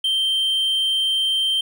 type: tone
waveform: triangle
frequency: 3136 Hz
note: G7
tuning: in tune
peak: -16 dBFS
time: 0.04-1.61 s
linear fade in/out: 5 ms
effects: none